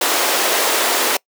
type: high-pass noise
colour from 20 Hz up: pink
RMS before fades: -17 dBFS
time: 0.01-1.17 s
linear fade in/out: 5 ms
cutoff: 370 Hz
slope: 24 dB/octave
effects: noise-tail reverb RT60 0.1 s tail -25 dB re dry